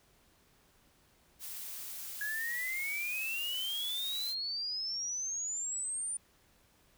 blue noise, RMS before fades -43 dBFS, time 1.39-4.35 s, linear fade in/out 50 ms
sine exponential sweep, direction up, 1661.2 to 9310 Hz, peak -34 dBFS, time 2.21-6.17 s, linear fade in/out 2 ms
effects pink hiss -67 dBFS RMS until 6.97 s

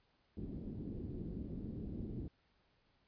white low-pass noise, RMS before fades -44 dBFS, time 0.37-2.28 s, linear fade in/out 2 ms, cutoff 300 Hz, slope 24 dB/octave, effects pink hiss -75 dBFS RMS until 3.07 s + resampled to 11025 Hz

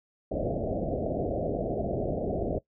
white low-pass noise, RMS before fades -30 dBFS, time 0.31-2.59 s, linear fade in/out 10 ms, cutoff 700 Hz, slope 96 dB/octave, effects noise-tail reverb RT60 0.1 s tail -19 dB re dry

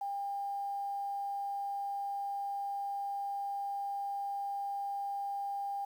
sine tone with quantisation, 800 Hz, G5, 35 cents sharp, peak -34 dBFS, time 0.01-5.85 s, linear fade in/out 5 ms, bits 10, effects none

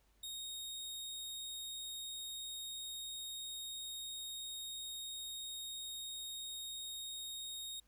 sawtooth tone, 3729 Hz, A#7, in tune, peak -40 dBFS, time 0.23-7.8 s, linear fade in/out 5 ms, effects added 50 Hz sine -70 dBFS peak until 7.87 s + pink hiss -75 dBFS RMS until 7.87 s

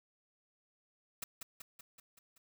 white noise with echo, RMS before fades -40 dBFS, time 1.22-1.24 s, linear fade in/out 5 ms, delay 190 ms, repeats 6, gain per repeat -4 dB, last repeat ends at 2.38 s, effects none

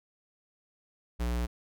square tone, 59.6 Hz, A#1, 39 cents sharp, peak -29 dBFS, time 1.19-1.47 s, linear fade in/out 20 ms, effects none

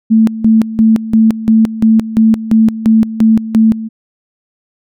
sine tone with tremolo, 221.8 Hz, A3, 14 cents sharp, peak -4 dBFS, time 0.1-3.89 s, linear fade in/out 20 ms, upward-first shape square, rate 2.9 Hz, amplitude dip 80%, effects none

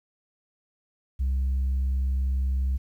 sine tone, 65.9 Hz, C2, 13 cents sharp, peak -20 dBFS, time 1.19-2.78 s, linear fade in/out 20 ms, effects tanh soft clip ceiling -21 dBFS + 10-bit

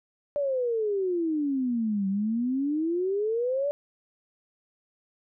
sine exponential two-way sweep, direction down then up, 587.3 to 190.7 to 587.3 Hz, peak -24 dBFS, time 0.36-3.71 s, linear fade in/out 0 ms, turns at 2.08 s, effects none

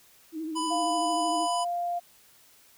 sine tone with vibrato, 317.6 Hz, D#4, 36 cents sharp, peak -31 dBFS, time 0.32-1.48 s, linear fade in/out 50 ms, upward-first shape sine, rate 13 Hz, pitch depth 55 cents each way
harmonic tone, 995 Hz, B5, 13 cents sharp, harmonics 1 / 3 / 5 / 7 / 9 / 10, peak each -29 / -37 / -40 / -41 / -43 / -43 dBFS, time 0.55-1.65 s, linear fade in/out 20 ms
sine tone, 698.5 Hz, F5, in tune, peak -27 dBFS, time 0.7-2 s, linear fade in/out 20 ms
effects white hiss -58 dBFS RMS until 2.77 s

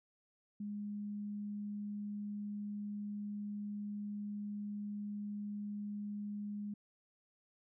sine tone, 206.3 Hz, G#3, 11 cents flat, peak -39 dBFS, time 0.6-6.74 s, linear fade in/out 5 ms, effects none

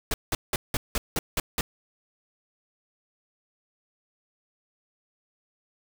pink noise bursts, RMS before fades -26 dBFS, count 8, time 0.11-1.61 s, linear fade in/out 2 ms, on 30 ms, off 180 ms, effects none

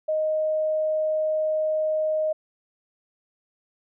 sine tone, 622.3 Hz, D#5, in tune, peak -21 dBFS, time 0.08-2.33 s, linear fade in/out 10 ms, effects none

